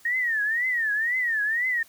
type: tone with vibrato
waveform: sine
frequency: 1845 Hz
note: A#6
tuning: 18 cents flat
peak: -22 dBFS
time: 0.05-1.83 s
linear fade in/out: 5 ms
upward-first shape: triangle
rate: 2 Hz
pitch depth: 200 cents each way
effects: white hiss -55 dBFS RMS until 1.88 s